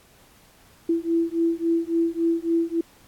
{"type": "beating tone pair", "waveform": "sine", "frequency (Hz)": [331.6, 335.2], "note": ["E4", "E4"], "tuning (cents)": [10, 29], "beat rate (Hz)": 3.6, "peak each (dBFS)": -23, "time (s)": [0.89, 2.81], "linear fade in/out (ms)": 5, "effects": ["pink hiss -55 dBFS RMS until 3.07 s", "AAC 64 kbps"]}